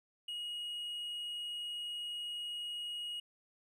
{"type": "tone", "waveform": "triangle", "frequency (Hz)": 2888, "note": "F#7", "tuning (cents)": -43, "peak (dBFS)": -37, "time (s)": [0.28, 3.2], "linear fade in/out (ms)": 5, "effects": []}